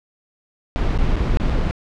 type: noise with dropouts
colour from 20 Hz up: brown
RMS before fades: -18 dBFS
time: 0.76-1.71 s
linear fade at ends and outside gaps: 0 ms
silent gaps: 0.977-0.987 / 1.157-1.165 / 1.371-1.399 / 1.497-1.503 s
effects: low-pass 4000 Hz 12 dB/octave